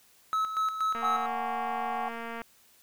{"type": "tone with tremolo", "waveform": "triangle", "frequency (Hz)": 1293, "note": "E6", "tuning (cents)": -34, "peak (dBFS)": -23, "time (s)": [0.33, 1.26], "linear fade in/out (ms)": 0, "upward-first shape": "square", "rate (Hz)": 4.2, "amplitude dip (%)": 60}
{"type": "click train", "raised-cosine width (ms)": 0.5, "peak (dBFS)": -24, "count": 340, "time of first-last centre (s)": [0.95, 2.418], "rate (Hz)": 231}
{"type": "chord", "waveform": "sine", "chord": "F# suspended second", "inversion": "none", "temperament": "equal", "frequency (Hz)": [740, 830.6, 1108.7], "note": ["F#5", "G#5", "C#6"], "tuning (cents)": [0, 0, 0], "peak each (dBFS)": [-33, -35, -37], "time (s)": [1.02, 2.09], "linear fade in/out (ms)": 5}
{"effects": ["white hiss -61 dBFS RMS until 2.82 s"]}